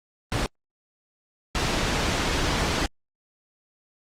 pink noise bursts at uneven times, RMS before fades -24 dBFS, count 2, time 0.32-0.46 / 1.55-2.86 s, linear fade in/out 0 ms, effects low-pass 6000 Hz 12 dB/octave + Opus 24 kbps

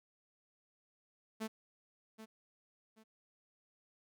sawtooth tone with echo, 220 Hz, A3, in tune, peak -34 dBFS, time 1.4-1.48 s, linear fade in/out 20 ms, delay 780 ms, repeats 2, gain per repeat -11 dB, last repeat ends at 3.04 s, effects none

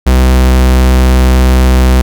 45% pulse tone, 63.8 Hz, C2, 43 cents flat, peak -4 dBFS, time 0.06-2.02 s, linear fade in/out 10 ms, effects none

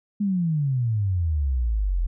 sine exponential sweep, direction down, 210 to 40.57 Hz, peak -20 dBFS, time 0.2-2.07 s, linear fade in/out 10 ms, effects none

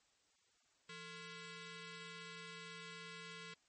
10% pulse ring-modulated tone, 615 Hz, D#5, 20 cents flat, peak -38 dBFS, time 0.89-3.54 s, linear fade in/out 5 ms, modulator 784 Hz, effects white hiss -75 dBFS RMS until 3.68 s + MP3 32 kbps

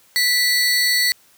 40% pulse tone pair together, 1970 / 4423 Hz, B6 / C#8, -5 / -5 cents, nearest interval octave + major second, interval 1400 cents, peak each -17 dBFS, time 0.16-1.12 s, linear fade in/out 0 ms, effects white hiss -54 dBFS RMS until 1.37 s + high-pass 60 Hz 12 dB/octave

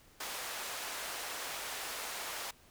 pink band-pass noise, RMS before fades -41 dBFS, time 0.2-2.51 s, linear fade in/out 5 ms, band 690 to 16000 Hz, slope 12 dB/octave, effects pink hiss -62 dBFS RMS until 2.7 s

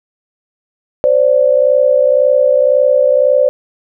sine tone pair together, 519 / 580.9 Hz, C5 / D5, -14 / -19 cents, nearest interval major second, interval 195 cents, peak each -10 dBFS, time 1.04-3.49 s, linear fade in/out 0 ms, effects none

